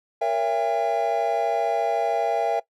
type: chord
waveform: triangle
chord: A# diminished seventh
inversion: none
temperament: just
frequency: 466.2 / 559.4 / 671.3 / 805.5 Hz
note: A#4 / C#5 / E5 / G5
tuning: 0 / +16 / +31 / +47 cents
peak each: -25 / -28 / -22 / -23 dBFS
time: 0.21-2.6 s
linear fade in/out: 10 ms
effects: noise-tail reverb RT60 0.1 s tail -19 dB re dry + tanh soft clip ceiling -10 dBFS